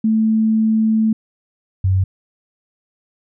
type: tone pair in turn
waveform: sine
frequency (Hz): 220 / 94.5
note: A3 / F#2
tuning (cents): 0 / +37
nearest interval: octave + minor third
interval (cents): 1463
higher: first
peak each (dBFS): -12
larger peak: neither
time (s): 0.04-1.13 / 1.84-2.04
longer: first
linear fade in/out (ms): 5
effects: none